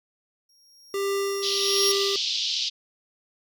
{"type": "tone with exponential growth", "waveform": "40% pulse", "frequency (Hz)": 5588, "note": "F8", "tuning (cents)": 0, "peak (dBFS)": -19, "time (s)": [0.49, 1.92], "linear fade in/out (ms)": 5, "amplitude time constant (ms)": 310}
{"type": "tone with tremolo", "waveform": "square", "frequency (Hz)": 396.3, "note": "G4", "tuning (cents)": 19, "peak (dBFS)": -24, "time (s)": [0.94, 2.16], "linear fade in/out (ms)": 2, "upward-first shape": "sine", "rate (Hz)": 1.3, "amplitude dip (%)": 50}
{"type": "band-pass noise", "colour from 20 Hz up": "pink", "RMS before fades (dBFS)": -27, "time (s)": [1.42, 2.7], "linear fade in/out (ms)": 20, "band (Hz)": [3000, 5500], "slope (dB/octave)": 48}
{"effects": []}